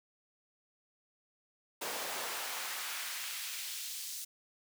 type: noise with high-pass filter sweep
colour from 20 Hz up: pink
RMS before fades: -40 dBFS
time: 1.81-4.25 s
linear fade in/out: 10 ms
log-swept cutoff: 440 to 5500 Hz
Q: 0.91
effects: none

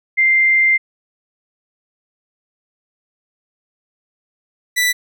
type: tone pair in turn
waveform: sine / sawtooth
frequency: 2093 / 1975.5 Hz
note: C7 / B6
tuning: 0 / 0 cents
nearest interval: minor second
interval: 100 cents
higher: first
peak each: -10 dBFS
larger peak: neither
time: 0.17-0.78 / 4.76-4.93 s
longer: first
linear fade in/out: 20 ms
effects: none

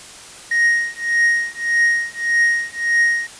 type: tone with tremolo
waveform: triangle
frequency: 1872 Hz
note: A#6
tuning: 7 cents sharp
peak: -9 dBFS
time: 0.51-3.27 s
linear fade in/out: 5 ms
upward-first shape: triangle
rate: 1.7 Hz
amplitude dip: 100%
effects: white hiss -38 dBFS RMS until 3.39 s + resampled to 22050 Hz

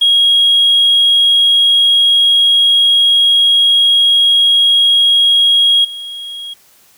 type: tone with level steps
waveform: triangle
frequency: 3287 Hz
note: G#7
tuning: 19 cents flat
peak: -4 / -22 dBFS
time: 0.01-6.54 s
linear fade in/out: 10 ms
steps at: 5.84 s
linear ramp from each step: 10 ms
effects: tanh soft clip ceiling -3 dBFS + white hiss -48 dBFS RMS until 6.97 s

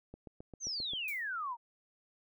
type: click train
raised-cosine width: 2 ms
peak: -34 dBFS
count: 7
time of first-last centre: 0.14-0.935 s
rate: 7.55 Hz
type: exponential sweep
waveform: sine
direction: down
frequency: 6500 to 906 Hz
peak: -35 dBFS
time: 0.6-1.57 s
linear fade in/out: 50 ms
type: noise with exponential decay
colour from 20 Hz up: violet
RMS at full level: -44 dBFS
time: 1.08-1.31 s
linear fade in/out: 1 ms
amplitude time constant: 50 ms
effects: none

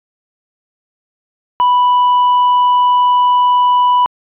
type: tone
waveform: triangle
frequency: 987.8 Hz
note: B5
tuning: in tune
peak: -6 dBFS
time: 1.6-4.06 s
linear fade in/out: 0 ms
effects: resampled to 8000 Hz

